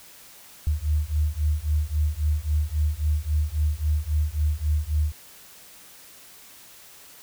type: beating tone pair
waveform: sine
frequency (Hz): 74 / 77.7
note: D2 / D#2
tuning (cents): +14 / -2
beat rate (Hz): 3.7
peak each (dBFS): -24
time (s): 0.67-5.12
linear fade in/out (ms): 0
effects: white hiss -48 dBFS RMS until 7.22 s